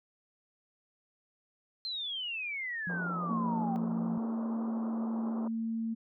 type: exponential sweep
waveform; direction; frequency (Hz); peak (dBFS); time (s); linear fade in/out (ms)
sine; down; 4186 to 757; -34; 1.85-3.76; 0
type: tone with vibrato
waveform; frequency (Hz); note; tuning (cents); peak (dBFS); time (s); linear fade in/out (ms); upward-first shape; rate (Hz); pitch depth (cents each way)
sine; 174.61; F3; 0; -35; 2.87-4.18; 2; sine; 9.4; 30
type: band-pass noise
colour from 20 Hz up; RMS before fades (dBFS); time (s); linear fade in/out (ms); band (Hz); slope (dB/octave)
pink; -44; 2.89-5.48; 5; 230 to 1200; 48
type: tone with pitch glide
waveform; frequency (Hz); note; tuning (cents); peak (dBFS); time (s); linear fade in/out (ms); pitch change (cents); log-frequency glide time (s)
sine; 228.5 to 226.1; A#3 to A3; -34 to +47; -31; 3.29-5.95; 20; -19; 3.48-5.14
effects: none